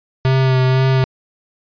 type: tone with vibrato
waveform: square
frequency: 130.81 Hz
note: C3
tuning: in tune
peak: -12 dBFS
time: 0.25-1.04 s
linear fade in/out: 0 ms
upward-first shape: sine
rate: 2 Hz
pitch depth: 21 cents each way
effects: resampled to 11025 Hz